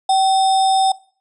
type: tone with sample-and-hold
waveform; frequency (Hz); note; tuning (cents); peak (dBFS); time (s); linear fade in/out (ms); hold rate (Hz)
sine; 768; G5; -36; -11; 0.09-0.92; 5; 4410
effects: noise-tail reverb RT60 0.4 s tail -20 dB re dry + resampled to 24000 Hz